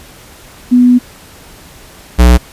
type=tone pair in turn; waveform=sine / square; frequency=246.9 / 60.75 Hz; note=B3 / B1; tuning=0 / -28 cents; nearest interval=2 octaves; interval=2428 cents; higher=first; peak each=-3 dBFS; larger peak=neither; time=0.71-0.99 / 2.18-2.38 s; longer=first; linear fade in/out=20 ms; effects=pink hiss -37 dBFS RMS until 2.52 s + resampled to 32000 Hz